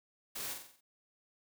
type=noise with echo; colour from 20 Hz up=white; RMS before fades=-41 dBFS; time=0.35-0.54 s; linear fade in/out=10 ms; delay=45 ms; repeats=6; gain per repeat=-5 dB; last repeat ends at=0.81 s; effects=none